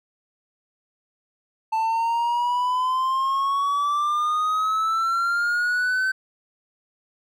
triangle exponential sweep, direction up, 882 to 1539 Hz, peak -18 dBFS, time 1.72-6.12 s, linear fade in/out 10 ms, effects none

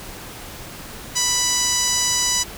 sawtooth tone with band-pass filter, 987.8 Hz, B5, in tune, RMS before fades -20 dBFS, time 1.15-2.44 s, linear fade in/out 20 ms, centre 6300 Hz, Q 2.6, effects pink hiss -36 dBFS RMS until 2.57 s

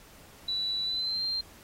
sine tone with pitch glide, 3951 to 4169 Hz, B7 to C8, 0 to -7 cents, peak -28 dBFS, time 0.48-1.41 s, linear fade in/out 5 ms, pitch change +93 cents, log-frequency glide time 0.84-1.22 s, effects pink hiss -54 dBFS RMS until 1.63 s + AAC 48 kbps

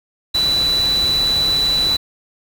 sine tone in noise, 3968 Hz, B7, 7 cents sharp, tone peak -14 dBFS, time 0.34-1.97 s, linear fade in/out 10 ms, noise pink, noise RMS -27 dBFS, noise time 0.34-1.97 s, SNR +10 dB, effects none

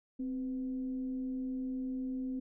sine tone with frequency modulation, 260 Hz, C4, 11 cents flat, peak -34 dBFS, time 0.19-2.4 s, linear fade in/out 10 ms, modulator 236 Hz, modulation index 0.23, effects none

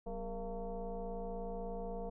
sine tone with frequency modulation, 248.2 Hz, B3, 9 cents sharp, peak -38 dBFS, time 0.06-2.1 s, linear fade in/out 10 ms, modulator 220 Hz, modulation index 2.2, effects none

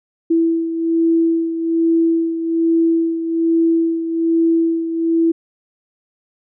sine beating tone pair, 330 / 331.2 Hz, E4 / E4, +2 / +8 cents, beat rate 1.2 Hz, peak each -14 / -21 dBFS, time 0.3-5.32 s, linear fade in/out 10 ms, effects none

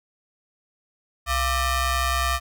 sawtooth ring-modulated tone, 622.3 Hz, D#5, in tune, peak -14 dBFS, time 1.26-2.4 s, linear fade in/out 50 ms, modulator 557 Hz, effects none

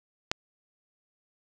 click, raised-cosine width 0.2 ms, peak -8 dBFS, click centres 0.315 s, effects none

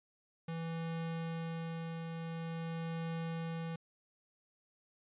square tone with tremolo, 164.81 Hz, E3, in tune, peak -37 dBFS, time 0.48-3.76 s, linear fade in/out 5 ms, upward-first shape triangle, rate 0.47 Hz, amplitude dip 35%, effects resampled to 8000 Hz

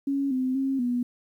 sine tone with pitch steps, 277.2 / 257.7 / 269.2 / 244.4 Hz, C#4 / C4 / C4 / B3, 0 / -26 / +49 / -18 cents, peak -23 dBFS, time 0.07-1.03 s, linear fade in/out 5 ms, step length 240 ms, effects 10-bit

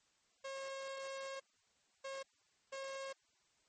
sawtooth tone bursts at uneven times, 541 Hz, C#5, 42 cents flat, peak -39 dBFS, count 3, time 0.44-1.4 / 2.04-2.23 / 2.72-3.13 s, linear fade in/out 10 ms, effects white hiss -75 dBFS RMS until 3.68 s + MP3 32 kbps

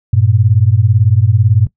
sine beating tone pair, 98 / 116 Hz, G2 / A#2, 0 / -8 cents, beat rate 18 Hz, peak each -10 dBFS, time 0.13-1.67 s, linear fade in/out 5 ms, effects noise-tail reverb RT60 0.1 s tail -20 dB re dry

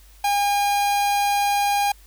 45% pulse tone, 811 Hz, G#5, 41 cents flat, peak -18 dBFS, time 0.24-1.92 s, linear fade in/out 5 ms, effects added 50 Hz sine -47 dBFS peak until 2.06 s + white hiss -54 dBFS RMS until 2.06 s

